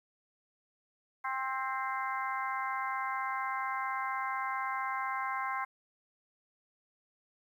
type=harmonic tone with a mistuned harmonic; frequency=264.3 Hz; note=C4; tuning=18 cents sharp; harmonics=3 / 4 / 5 / 6 / 7 / 8; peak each=-39 / -35 / -42 / -41 / -49 / -41 dBFS; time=1.24-5.65 s; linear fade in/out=10 ms; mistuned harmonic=8; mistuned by=-27 cents; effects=11-bit